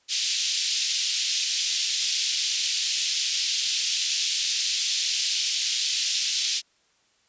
white band-pass noise, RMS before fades -26 dBFS, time 0.08-6.62 s, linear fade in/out 50 ms, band 2900 to 6200 Hz, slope 24 dB/octave, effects white hiss -65 dBFS RMS until 7.28 s + resampled to 16000 Hz

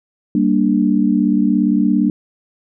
sine chord, G minor, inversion none, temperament equal, 196 / 233.1 / 293.7 Hz, G3 / Bb3 / D4, 0 / 0 / 0 cents, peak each -16 dBFS, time 0.35-2.1 s, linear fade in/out 2 ms, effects none

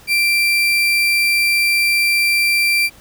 35% pulse tone, 2355 Hz, D7, 4 cents sharp, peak -11 dBFS, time 0.07-2.9 s, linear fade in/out 50 ms, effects pink hiss -45 dBFS RMS until 3 s

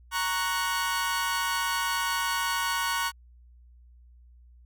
sawtooth chord, F# major, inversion first, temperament equal, 932.3 / 1108.7 / 1480 Hz, A#5 / C#6 / F#6, 0 / 0 / 0 cents, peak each -27 dBFS, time 0.11-3.12 s, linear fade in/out 50 ms, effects added 60 Hz sine -51 dBFS peak until 4.65 s

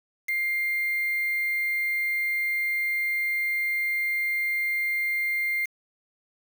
sine tone with quantisation, 2100 Hz, C7, 6 cents sharp, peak -24 dBFS, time 0.28-5.66 s, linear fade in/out 10 ms, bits 6, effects none

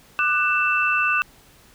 sine tone cluster, 1194 / 1487 / 2658 Hz, D6 / F#6 / E7, +28 / +8 / +14 cents, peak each -23 / -22 / -21 dBFS, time 0.19-1.22 s, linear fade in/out 0 ms, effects pink hiss -52 dBFS RMS until 1.74 s

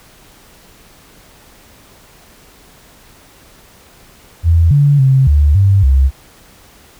sine tone with pitch steps, 83.3 / 143.4 / 133.3 / 73.2 / 98.1 / 67 Hz, E2 / D3 / C3 / D2 / G2 / C2, +19 / -41 / +33 / -5 / +2 / +42 cents, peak -6 dBFS, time 4.43-6.11 s, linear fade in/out 50 ms, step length 280 ms, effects pink hiss -44 dBFS RMS until 6.99 s

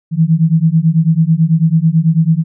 sine beating tone pair, 157.6 / 166.7 Hz, D#3 / E3, +23 / +20 cents, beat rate 9.1 Hz, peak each -11 dBFS, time 0.11-2.44 s, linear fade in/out 50 ms, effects none

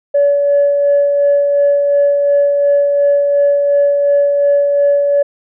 sine tone with tremolo, 570 Hz, C#5, 48 cents sharp, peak -6 dBFS, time 0.14-5.23 s, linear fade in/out 10 ms, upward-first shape sine, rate 2.8 Hz, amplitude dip 35%, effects tanh soft clip ceiling -4 dBFS

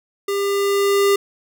square tone with level ramp, 400 Hz, G4, 35 cents sharp, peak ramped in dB -20 to -13 dBFS, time 0.28-1.16 s, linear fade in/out 5 ms, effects none

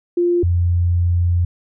sine tone pair in turn, 349.2 / 87.3 Hz, F4 / F2, 0 / 0 cents, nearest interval 2 octaves, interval 2400 cents, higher first, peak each -13 dBFS, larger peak neither, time 0.17-0.43 / 0.43-1.45 s, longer second, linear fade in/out 5 ms, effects none

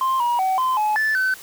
sine tone with pitch steps, 1051 / 957 / 757 / 1031 / 850 / 1750 / 1523 Hz, C6 / A#5 / F#5 / C6 / G#5 / A6 / F#6, +7 / +45 / +39 / -26 / +40 / -10 / +50 cents, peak -15 dBFS, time 0.01-1.34 s, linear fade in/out 2 ms, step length 190 ms, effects tanh soft clip ceiling -16 dBFS + white hiss -41 dBFS RMS until 1.42 s

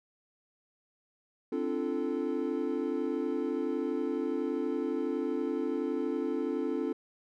triangle chord, D minor seventh, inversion third, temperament equal with one note detuned, 261.6 / 293.7 / 343 / 440 Hz, C4 / D4 / F4 / A4, 0 / 0 / -31 / 0 cents, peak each -33 dBFS, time 1.52-6.93 s, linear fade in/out 5 ms, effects none

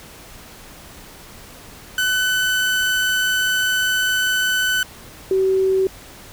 30% pulse / sine tone pair in turn, 1505 / 381.1 Hz, F#6 / G4, +29 / -49 cents, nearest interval 2 octaves, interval 2378 cents, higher first, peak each -14 dBFS, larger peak neither, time 1.98-4.83 / 5.31-5.87 s, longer first, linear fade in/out 2 ms, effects pink hiss -41 dBFS RMS until 6.32 s

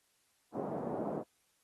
white band-pass noise, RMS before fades -38 dBFS, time 0.52-1.24 s, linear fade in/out 50 ms, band 140 to 690 Hz, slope 24 dB/octave, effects white hiss -74 dBFS RMS until 1.63 s + AAC 32 kbps

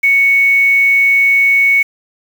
sine tone with quantisation, 2220 Hz, C#7, 2 cents sharp, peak -7 dBFS, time 0.03-1.83 s, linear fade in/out 10 ms, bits 5, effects none

